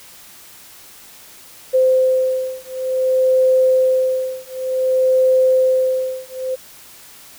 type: beating tone pair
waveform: sine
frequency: 517 / 517.55 Hz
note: C5 / C5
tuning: -21 / -19 cents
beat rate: 0.55 Hz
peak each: -16 dBFS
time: 1.73-6.56 s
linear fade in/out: 20 ms
effects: white hiss -42 dBFS RMS until 7.38 s